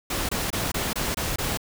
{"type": "noise bursts", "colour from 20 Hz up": "pink", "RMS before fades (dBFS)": -27, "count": 7, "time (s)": [0.1, 1.574], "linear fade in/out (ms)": 5, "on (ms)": 190, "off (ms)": 24, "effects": []}